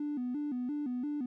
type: tone with vibrato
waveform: triangle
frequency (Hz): 270.1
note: C#4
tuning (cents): -45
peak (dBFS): -29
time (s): 0-1.26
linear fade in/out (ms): 5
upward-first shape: square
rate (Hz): 2.9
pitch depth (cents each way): 150
effects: tanh soft clip ceiling -29 dBFS